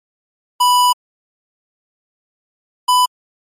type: tone pair in turn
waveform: square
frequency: 987.8 / 996.4 Hz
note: B5 / B5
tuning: 0 / +15 cents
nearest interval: unison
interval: 15 cents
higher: second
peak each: -10 dBFS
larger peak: neither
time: 0.6-0.93 / 2.88-3.06 s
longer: first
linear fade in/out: 10 ms
effects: MP3 64 kbps